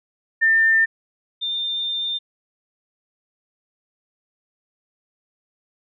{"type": "tone pair in turn", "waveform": "sine", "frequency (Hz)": [1798, 3604], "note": ["A6", "A7"], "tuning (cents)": [37, 41], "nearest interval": "octave", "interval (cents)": 1204, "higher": "second", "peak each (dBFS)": [-13, -22], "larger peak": "first", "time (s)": [[0.41, 0.86], [1.41, 2.19]], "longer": "second", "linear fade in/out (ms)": 20, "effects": []}